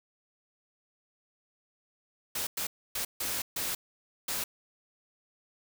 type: noise bursts at uneven times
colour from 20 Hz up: white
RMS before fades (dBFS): -33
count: 6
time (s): 2.35-2.47 / 2.57-2.67 / 2.95-3.05 / 3.2-3.42 / 3.56-3.75 / 4.28-4.44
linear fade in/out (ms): 5
effects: none